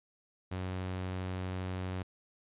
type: tone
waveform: sawtooth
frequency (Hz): 92.5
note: F#2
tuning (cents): 0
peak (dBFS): -31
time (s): 0.51-2.03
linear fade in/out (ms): 10
effects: resampled to 8000 Hz